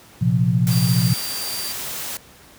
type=chord; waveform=sine; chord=Bb suspended second; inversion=none; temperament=equal; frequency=116.54 / 130.81 / 174.61 Hz; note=Bb2 / C3 / F3; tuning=0 / 0 / 0 cents; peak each=-19 dBFS; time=0.21-1.14 s; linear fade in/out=10 ms
type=noise; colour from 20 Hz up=white; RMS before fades=-29 dBFS; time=0.67-2.17 s; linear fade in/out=0 ms
type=tone with tremolo; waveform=sawtooth; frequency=4699 Hz; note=D8; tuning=in tune; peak=-24 dBFS; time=0.7-1.73 s; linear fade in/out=20 ms; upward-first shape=triangle; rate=17 Hz; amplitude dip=30%
effects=pink hiss -47 dBFS RMS until 2.58 s + high-pass 60 Hz 12 dB/octave